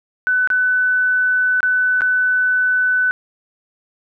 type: tone with dropouts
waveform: sine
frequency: 1500 Hz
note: F#6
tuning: 23 cents sharp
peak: -13 dBFS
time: 0.27-3.11 s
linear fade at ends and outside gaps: 0 ms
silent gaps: 0.474-0.502 / 1.605-1.63 / 2.008-2.018 s
effects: none